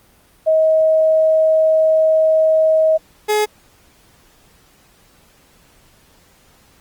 sine / 30% pulse tone pair in turn, 634 / 423.1 Hz, D#5 / G#4, +32 / +32 cents, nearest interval perfect fifth, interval 700 cents, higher first, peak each -10 / -11 dBFS, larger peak first, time 0.46-2.98 / 3.28-3.46 s, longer first, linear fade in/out 20 ms, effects pink hiss -52 dBFS RMS until 6.8 s + Opus 24 kbps

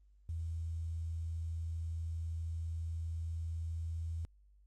sine tone with quantisation, 82.3 Hz, E2, 2 cents flat, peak -36 dBFS, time 0.29-4.25 s, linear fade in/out 0 ms, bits 11, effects added 50 Hz sine -61 dBFS peak until 4.66 s + Opus 32 kbps

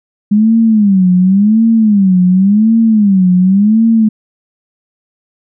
sine tone with vibrato, 202.8 Hz, G#3, 41 cents flat, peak -5 dBFS, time 0.31-4.09 s, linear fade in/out 10 ms, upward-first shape sine, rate 0.91 Hz, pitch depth 200 cents each way, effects none

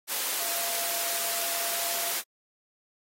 sine tone in noise, 684 Hz, F5, 36 cents flat, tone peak -39 dBFS, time 0.37-2.15 s, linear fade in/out 50 ms, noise white, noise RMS -30 dBFS, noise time 0.07-2.23 s, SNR -12 dB, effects high-pass 400 Hz 12 dB/octave + AAC 48 kbps

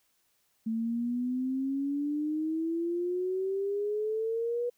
sine exponential sweep, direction up, 221.4 to 487.6 Hz, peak -28 dBFS, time 0.66-4.7 s, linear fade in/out 10 ms, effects white hiss -72 dBFS RMS until 4.77 s

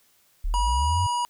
sine linear sweep, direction up, 32.7 to 98 Hz, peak -22 dBFS, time 0.44-1.07 s, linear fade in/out 10 ms
harmonic tone, 966 Hz, B5, 39 cents flat, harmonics 1 / 3 / 5 / 7 / 9 / 10, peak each -23 / -35 / -40 / -40 / -47 / -43 dBFS, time 0.54-1.25 s, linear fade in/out 0 ms
effects white hiss -62 dBFS RMS until 1.29 s

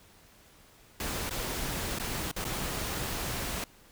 pink noise with dropouts, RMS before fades -34 dBFS, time 1-3.64 s, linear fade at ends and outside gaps 2 ms, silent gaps 1.295-1.308 / 1.987-1.997 / 2.314-2.363 / 2.443-2.45 s, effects pink hiss -58 dBFS RMS until 3.91 s

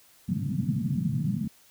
white band-pass noise, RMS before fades -28 dBFS, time 0.28-1.48 s, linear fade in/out 10 ms, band 110 to 220 Hz, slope 48 dB/octave, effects white hiss -58 dBFS RMS until 1.7 s

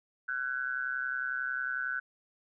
sine tone with amplitude modulation, 1506 Hz, F#6, 30 cents sharp, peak -27 dBFS, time 0.28-2 s, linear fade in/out 10 ms, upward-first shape sine, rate 131 Hz, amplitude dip 90%, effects none

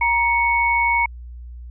sine tone pair together, 941.9 / 2217 Hz, A#5 / C#7, +18 / 0 cents, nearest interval octave + minor third, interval 1482 cents, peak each -18 dBFS, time 0.01-1.06 s, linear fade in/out 5 ms, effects added 60 Hz sine -33 dBFS peak until 1.7 s

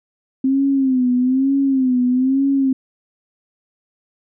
sine tone with vibrato, 261.6 Hz, C4, in tune, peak -13 dBFS, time 0.44-2.73 s, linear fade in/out 5 ms, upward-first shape sine, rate 1.1 Hz, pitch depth 93 cents each way, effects none

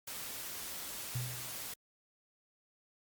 white noise, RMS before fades -43 dBFS, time 0.07-1.74 s, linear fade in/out 5 ms
sine tone with exponential decay, 123.7 Hz, B2, 3 cents sharp, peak -32 dBFS, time 1.15-1.71 s, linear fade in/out 5 ms, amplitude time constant 120 ms
effects Opus 48 kbps

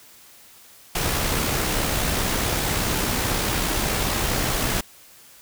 pink noise with amplitude modulation, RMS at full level -22 dBFS, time 0.95-4.81 s, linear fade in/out 5 ms, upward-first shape sine, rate 64.8 Hz, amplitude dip 30%, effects white hiss -49 dBFS RMS until 5.41 s

